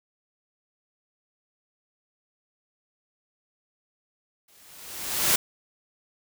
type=noise with exponential growth; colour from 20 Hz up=white; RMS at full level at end=-19 dBFS; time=4.48-5.36 s; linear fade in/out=5 ms; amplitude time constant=190 ms; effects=none